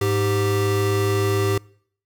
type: tone pair together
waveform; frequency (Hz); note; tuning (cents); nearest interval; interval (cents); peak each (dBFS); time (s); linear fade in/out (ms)
square; 103.83 / 392; G#2 / G4; 0 / 0; octave + major seventh; 2300; -22; 0.01-1.58; 5
effects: noise-tail reverb RT60 0.6 s tail -25 dB re dry